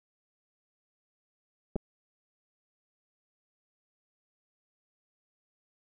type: clicks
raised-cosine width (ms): 2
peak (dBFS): -19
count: 2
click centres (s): 1.758 / 1.763
effects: none